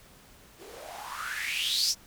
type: noise with band-pass filter sweep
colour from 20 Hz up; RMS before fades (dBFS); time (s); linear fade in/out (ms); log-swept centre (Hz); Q
blue; -32; 0.57-1.95; 50; 340 to 5800; 6.7
effects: pink hiss -55 dBFS RMS until 2.06 s

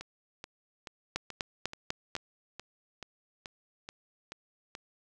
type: two click trains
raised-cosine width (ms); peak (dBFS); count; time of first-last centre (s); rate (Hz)
0.2; -24 / -14; 12 / 5; 0.01-4.751 / 1.16-2.153; 2.32 / 4.03
effects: none

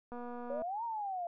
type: click train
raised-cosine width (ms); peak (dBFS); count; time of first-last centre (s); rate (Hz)
1; -32; 122; 0.12-0.62; 242
type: exponential two-way sweep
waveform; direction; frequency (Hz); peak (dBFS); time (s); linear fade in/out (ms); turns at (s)
sine; up then down; 539 to 950 to 678; -35; 0.5-1.27; 2; 0.84
effects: none

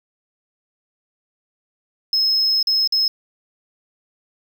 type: tone with dropouts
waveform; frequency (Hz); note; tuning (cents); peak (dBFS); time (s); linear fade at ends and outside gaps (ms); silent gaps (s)
triangle; 5170; E8; -34; -13; 2.13-3.08; 2; 2.628-2.671 / 2.875-2.923
effects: tanh soft clip ceiling -9 dBFS + 8-bit

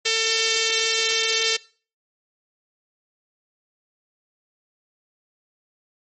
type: tone with notch filter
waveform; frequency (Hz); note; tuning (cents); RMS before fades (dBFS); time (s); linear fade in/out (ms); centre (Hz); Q
5% pulse; 448.2; A4; +32; -21; 0.05-1.57; 10; 1000; 0.53
effects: noise-tail reverb RT60 0.4 s tail -21 dB re dry + MP3 32 kbps

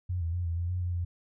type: tone with pitch steps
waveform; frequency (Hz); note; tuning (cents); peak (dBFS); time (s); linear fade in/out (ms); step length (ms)
sine; 90 / 83.1 / 88.5 / 84 / 86.5 / 90.2 / 88.6 / 87.1; F#2 / E2 / F2 / E2 / F2 / F#2 / F2 / F2; -47 / +15 / +23 / +33 / -16 / -44 / +25 / -4; -28; 0.09-1.05; 10; 120
effects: none

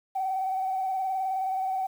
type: tone with vibrato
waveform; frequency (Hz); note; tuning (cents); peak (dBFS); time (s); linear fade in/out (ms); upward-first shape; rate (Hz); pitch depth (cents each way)
sine; 761; F#5; +48; -25; 0.15-1.87; 10; square; 19; 28
effects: tanh soft clip ceiling -21 dBFS + 9-bit

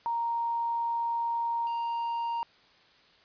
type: tone pair in turn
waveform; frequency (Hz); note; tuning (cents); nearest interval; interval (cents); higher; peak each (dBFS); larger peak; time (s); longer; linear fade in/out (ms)
sine / triangle; 932.3 / 932.3; A#5 / A#5; 0 / 0; unison; 0; neither; -27; neither; 0.06-1.67 / 1.67-2.43; first; 0
effects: white hiss -60 dBFS RMS until 3.24 s + resampled to 11025 Hz

